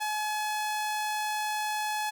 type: tone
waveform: sawtooth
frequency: 850 Hz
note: G#5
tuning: 40 cents sharp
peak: -25 dBFS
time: 0-2.11 s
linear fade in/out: 20 ms
effects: none